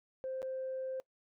sine tone with dropouts, 523.3 Hz, C5, in tune, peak -35 dBFS, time 0.24-1 s, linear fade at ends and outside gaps 0 ms, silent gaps 0.419-0.428 s, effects noise-tail reverb RT60 0.1 s tail -23 dB re dry + tanh soft clip ceiling -32 dBFS

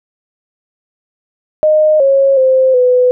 sine tone with pitch steps, 616 / 546 / 522 / 499.9 Hz, D#5 / C#5 / C5 / B4, -17 / -26 / -4 / +21 cents, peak -6 dBFS, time 1.63-3.11 s, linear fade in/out 0 ms, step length 370 ms, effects none

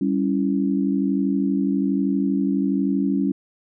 sine chord, C# diminished, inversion second, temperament equal, 196 / 277.2 / 329.6 Hz, G3 / C#4 / E4, 0 / 0 / 0 cents, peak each -22 / -21 / -27 dBFS, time 0.01-3.32 s, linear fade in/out 5 ms, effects none

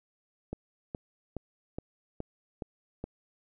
click train, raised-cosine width 2 ms, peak -22 dBFS, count 7, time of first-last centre 0.53-3.04 s, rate 2.39 Hz, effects none

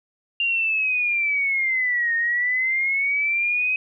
sine linear two-way sweep, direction down then up, 2794 to 1840 to 2536 Hz, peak -19 dBFS, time 0.4-3.76 s, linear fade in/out 2 ms, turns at 2.15 s, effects none

